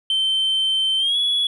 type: tone with pitch glide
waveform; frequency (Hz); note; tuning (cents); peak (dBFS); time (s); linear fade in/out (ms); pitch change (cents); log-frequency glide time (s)
sine; 3100 to 3381; G7 to G#7; -20 to +30; -15; 0.1-1.47; 2; +150; 0.98-1.17
effects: tanh soft clip ceiling -15 dBFS